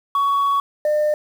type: tone pair in turn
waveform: sine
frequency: 1121 / 602.5 Hz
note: C#6 / D5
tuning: +19 / +44 cents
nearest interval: major seventh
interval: 1075 cents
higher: first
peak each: -13 dBFS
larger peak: neither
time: 0.15-0.6 / 0.85-1.14 s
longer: first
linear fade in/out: 2 ms
effects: tanh soft clip ceiling -14 dBFS + 7-bit